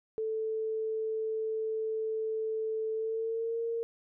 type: tone with pitch glide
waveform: sine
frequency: 440 to 461.1 Hz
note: A4 to A#4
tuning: 0 to -19 cents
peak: -30 dBFS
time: 0.18-3.83 s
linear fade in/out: 0 ms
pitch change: +81 cents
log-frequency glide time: 2.93-3.6 s
effects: none